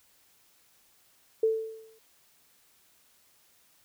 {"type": "tone with exponential decay", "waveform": "sine", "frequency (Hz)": 443.6, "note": "A4", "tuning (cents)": 14, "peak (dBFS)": -19, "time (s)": [1.43, 1.99], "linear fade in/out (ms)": 5, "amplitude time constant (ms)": 120, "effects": ["white hiss -64 dBFS RMS until 3.84 s"]}